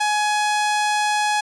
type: tone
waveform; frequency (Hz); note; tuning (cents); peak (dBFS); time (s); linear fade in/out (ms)
sawtooth; 840; G#5; +19; -14; 0-1.41; 10
effects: resampled to 22050 Hz